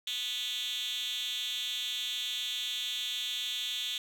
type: tone with high-pass filter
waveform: 5% pulse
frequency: 246.9 Hz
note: B3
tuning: in tune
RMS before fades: -35 dBFS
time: 0.07-3.98 s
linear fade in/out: 2 ms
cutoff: 3500 Hz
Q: 7.5
effects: none